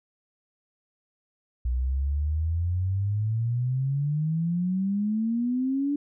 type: exponential sweep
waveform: sine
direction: up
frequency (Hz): 60 to 291.2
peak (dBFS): -23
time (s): 1.65-5.96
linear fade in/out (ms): 5
effects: none